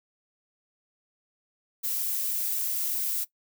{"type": "noise", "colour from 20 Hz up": "violet", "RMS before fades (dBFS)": -29, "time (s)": [1.83, 3.25], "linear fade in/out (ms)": 20, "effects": ["noise-tail reverb RT60 0.1 s tail -18 dB re dry"]}